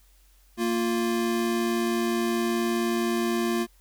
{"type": "tone pair together", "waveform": "square", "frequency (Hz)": [230.9, 350], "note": ["A#3", "F4"], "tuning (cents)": [-16, 4], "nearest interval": "perfect fifth", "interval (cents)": 720, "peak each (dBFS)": -27, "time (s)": [0.57, 3.67], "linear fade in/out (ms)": 50, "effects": ["added 46 Hz sine -56 dBFS peak until 3.8 s", "white hiss -63 dBFS RMS until 3.8 s"]}